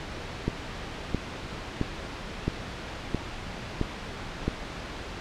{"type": "click train", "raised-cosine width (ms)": 3, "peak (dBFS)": -12, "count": 7, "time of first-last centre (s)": [0.48, 4.48], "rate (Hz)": 1.5, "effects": ["pink hiss -37 dBFS RMS until 5.2 s", "low-pass 4000 Hz 12 dB/octave"]}